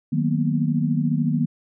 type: chord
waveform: sine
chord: B major seventh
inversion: first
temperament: equal with one note detuned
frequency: 154.85 / 185 / 233.1 / 246.9 Hz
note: D#3 / F#3 / A#3 / B3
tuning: -8 / 0 / 0 / 0 cents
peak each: -22 / -27 / -24 / -25 dBFS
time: 0.12-1.46 s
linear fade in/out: 10 ms
effects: none